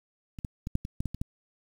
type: clicks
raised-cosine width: 5 ms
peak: -28 / -19 / -21 / -13 / -23 / -18 / -19 / -24 / -18 dBFS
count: 9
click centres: 0.388 / 0.448 / 0.671 / 0.754 / 0.851 / 1.005 / 1.057 / 1.146 / 1.215 s
effects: 8-bit